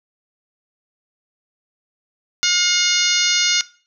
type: harmonic tone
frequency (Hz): 716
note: F5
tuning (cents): +43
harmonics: 2 / 3 / 4 / 5 / 6 / 7 / 8 / 9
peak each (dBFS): -23 / -23 / -23 / -23 / -23 / -23 / -23 / -23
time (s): 2.43-3.61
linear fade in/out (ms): 0
effects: noise-tail reverb RT60 0.4 s tail -18 dB re dry